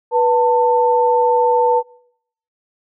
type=tone pair together; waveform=sine; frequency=489.3 / 893.2 Hz; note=B4 / A5; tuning=-16 / +26 cents; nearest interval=minor seventh; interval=1042 cents; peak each=-14 dBFS; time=0.11-1.83 s; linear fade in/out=50 ms; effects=noise-tail reverb RT60 0.7 s tail -23 dB re dry